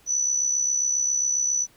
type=tone with amplitude modulation; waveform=sine; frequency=5960 Hz; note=F#8; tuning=12 cents sharp; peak=-18 dBFS; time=0.06-1.67 s; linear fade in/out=50 ms; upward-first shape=sine; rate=67.4 Hz; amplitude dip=60%; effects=pink hiss -57 dBFS RMS until 1.76 s